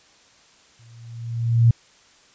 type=tone with exponential growth; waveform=sine; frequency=116.54 Hz; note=A#2; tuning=in tune; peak=-9 dBFS; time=0.79-1.71 s; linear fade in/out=5 ms; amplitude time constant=200 ms; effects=white hiss -54 dBFS RMS until 2.34 s + resampled to 16000 Hz